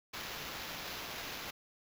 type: noise with sample-and-hold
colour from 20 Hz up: white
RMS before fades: -43 dBFS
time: 0.13-1.51 s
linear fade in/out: 10 ms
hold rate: 8820 Hz
effects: none